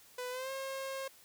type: tone with pitch glide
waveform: sawtooth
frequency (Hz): 498.3 to 537.2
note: B4 to C5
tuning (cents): +15 to +46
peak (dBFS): -34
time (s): 0.18-1.08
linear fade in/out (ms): 5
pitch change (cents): +131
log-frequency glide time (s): 0.3-0.51
effects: white hiss -60 dBFS RMS until 1.24 s